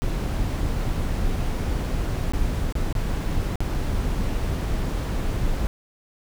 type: noise with dropouts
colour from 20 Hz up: brown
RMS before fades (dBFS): -24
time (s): 0.02-5.67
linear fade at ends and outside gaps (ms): 0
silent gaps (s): 2.32-2.335 / 2.725-2.753 / 2.927-2.952 / 3.557-3.605
effects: none